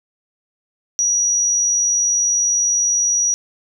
sine tone, 5800 Hz, F#8, 35 cents flat, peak -14 dBFS, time 0.99-3.34 s, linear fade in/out 0 ms, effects none

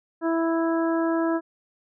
harmonic tone, 329.6 Hz, E4, in tune, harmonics 1 / 2 / 3 / 4 / 5, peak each -22 / -28 / -32 / -34 / -36 dBFS, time 0.21-1.41 s, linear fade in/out 50 ms, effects none

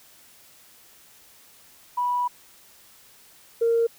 sine tone pair in turn, 980 / 462.5 Hz, B5 / A#4, -14 / -14 cents, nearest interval octave + minor second, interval 1300 cents, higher first, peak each -21 / -17 dBFS, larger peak second, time 1.97-2.28 / 3.61-3.87 s, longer first, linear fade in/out 10 ms, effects tanh soft clip ceiling -13 dBFS + white hiss -53 dBFS RMS until 3.98 s

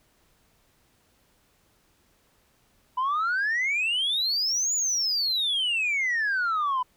sine exponential two-way sweep, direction up then down, 987.8 to 7040 to 987.8 Hz, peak -21 dBFS, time 2.97-6.83 s, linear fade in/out 10 ms, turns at 4.74 s, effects tanh soft clip ceiling -21 dBFS + pink hiss -65 dBFS RMS until 6.96 s

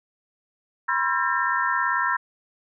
sine tone cluster, 979 / 1057 / 1350 / 1604 / 1815 Hz, B5 / C6 / E6 / G6 / A#6, -15 / +17 / +41 / +39 / -47 cents, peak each -27 dBFS, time 0.88-2.17 s, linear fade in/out 10 ms, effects none

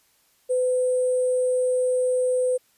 sine tone with sample-and-hold, 504 Hz, B4, 35 cents sharp, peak -19 dBFS, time 0.49-2.58 s, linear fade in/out 20 ms, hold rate 8820 Hz, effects white hiss -63 dBFS RMS until 2.77 s + resampled to 32000 Hz

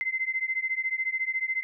sine beating tone pair, 2062 / 2076 Hz, C7 / C7, -26 / -14 cents, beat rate 14 Hz, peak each -29 / -30 dBFS, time 0.01-1.63 s, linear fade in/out 0 ms, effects none

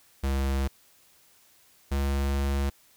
square tone pair in turn, 67.8 / 69.22 Hz, C#2 / C#2, -38 / -2 cents, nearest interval unison, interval 36 cents, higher second, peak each -25 dBFS, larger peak neither, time 0.23-0.68 / 1.91-2.7 s, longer second, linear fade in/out 10 ms, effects white hiss -60 dBFS RMS until 2.96 s

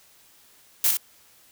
blue noise with echo, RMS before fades -20 dBFS, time 0.84-0.91 s, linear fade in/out 2 ms, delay 61 ms, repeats 1, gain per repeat -5 dB, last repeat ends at 0.971 s, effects white hiss -56 dBFS RMS until 1.51 s

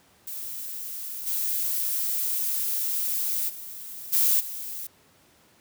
violet noise with level steps, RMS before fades -35 / -27 / -39 / -21 / -35 dBFS, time 0.27-4.87 s, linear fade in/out 5 ms, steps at 1.26 / 3.48 / 4.12 / 4.39 s, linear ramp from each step 20 ms, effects pink hiss -59 dBFS RMS until 5.6 s + high-pass 100 Hz 12 dB/octave

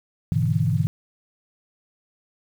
sine chord, E dominant seventh, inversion first, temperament just, 103.01 / 123.61 / 148.33 / 164.81 Hz, G#2 / B2 / D3 / E3, -14 / +2 / +18 / 0 cents, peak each -24 dBFS, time 0.32-0.87 s, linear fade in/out 0 ms, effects 8-bit

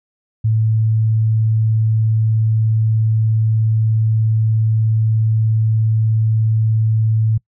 sine tone, 110.4 Hz, A2, 6 cents sharp, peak -12 dBFS, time 0.44-7.38 s, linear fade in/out 10 ms, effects noise-tail reverb RT60 0.1 s tail -24 dB re dry

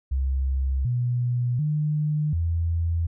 sine tone with pitch steps, 66.6 / 122.5 / 151 / 83.7 Hz, C2 / B2 / D3 / E2, +31 / -14 / +48 / +27 cents, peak -21 dBFS, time 0.11-3.07 s, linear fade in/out 10 ms, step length 740 ms, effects none

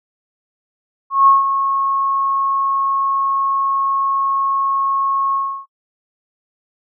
sine tone with ADSR envelope, 1093 Hz, C#6, 25 cents flat, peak -6 dBFS, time 1.1-5.66 s, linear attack 170 ms, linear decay 160 ms, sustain -9 dB, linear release 320 ms, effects noise-tail reverb RT60 0.1 s tail -23 dB re dry

